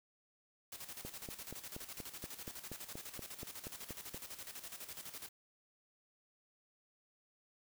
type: noise with tremolo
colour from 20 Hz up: white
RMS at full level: -47 dBFS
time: 0.72-5.29 s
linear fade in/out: 5 ms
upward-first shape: square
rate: 12 Hz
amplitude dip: 65%
type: click train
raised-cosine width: 2 ms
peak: -32 dBFS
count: 14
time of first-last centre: 1.05-4.145 s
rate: 4.2 Hz
effects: none